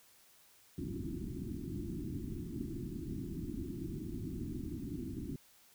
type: low-pass noise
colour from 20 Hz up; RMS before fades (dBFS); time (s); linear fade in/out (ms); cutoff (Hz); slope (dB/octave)
white; -41; 0.78-5.36; 2; 360; 96
effects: white hiss -64 dBFS RMS until 5.74 s